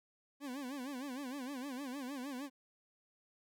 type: tone with vibrato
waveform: 40% pulse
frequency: 267.2 Hz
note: C4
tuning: 36 cents sharp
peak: -40 dBFS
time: 0.4-2.5 s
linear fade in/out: 50 ms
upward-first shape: sine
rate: 6.5 Hz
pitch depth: 150 cents each way
effects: none